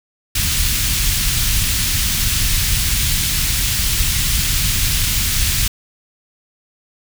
pink band-stop noise, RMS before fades -17 dBFS, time 0.35-5.68 s, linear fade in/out 5 ms, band 110 to 2700 Hz, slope 12 dB/octave, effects none

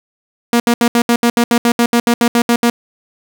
sawtooth tone bursts, 236.8 Hz, A#3, 27 cents sharp, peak -5 dBFS, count 16, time 0.53-2.7 s, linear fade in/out 2 ms, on 70 ms, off 70 ms, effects none

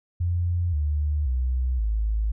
sine tone with pitch steps, 87.31 / 74.27 / 63.18 / 53.75 Hz, F2 / D2 / B1 / A1, 0 / +20 / +40 / -40 cents, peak -21 dBFS, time 0.2-2.32 s, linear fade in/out 10 ms, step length 530 ms, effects none

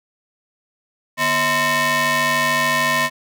sawtooth ring-modulated tone, 395.2 Hz, G4, 14 cents sharp, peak -9 dBFS, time 1.17-3.1 s, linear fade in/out 50 ms, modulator 1430 Hz, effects none

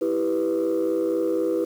sine chord, E minor, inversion none, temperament equal with one note detuned, 328.1 / 392 / 493.9 Hz, E4 / G4 / B4, -8 / 0 / 0 cents, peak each -23 / -25 / -23 dBFS, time 0.01-1.65 s, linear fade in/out 10 ms, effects tanh soft clip ceiling -16 dBFS + 8-bit

